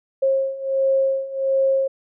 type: beating tone pair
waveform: sine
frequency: 537 / 538.4 Hz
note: C5 / C5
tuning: +45 / +49 cents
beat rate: 1.4 Hz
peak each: -22 / -19 dBFS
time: 0.22-1.88 s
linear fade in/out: 10 ms
effects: none